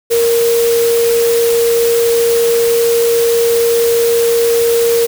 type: tone in noise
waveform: sine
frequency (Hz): 466.2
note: A#4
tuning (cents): 0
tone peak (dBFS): -9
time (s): 0.1-5.07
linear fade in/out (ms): 20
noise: white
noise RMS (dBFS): -21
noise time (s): 0.1-5.07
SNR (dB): +9
effects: none